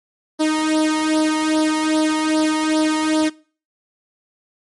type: tone with flanger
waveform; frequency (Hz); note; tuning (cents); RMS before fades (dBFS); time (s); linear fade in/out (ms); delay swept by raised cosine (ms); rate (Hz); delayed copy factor
sawtooth; 311.1; D#4; 0; -18; 0.39-3.3; 20; 0.2 to 1.02; 2.5; +0.8
effects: noise-tail reverb RT60 0.4 s tail -22 dB re dry + MP3 48 kbps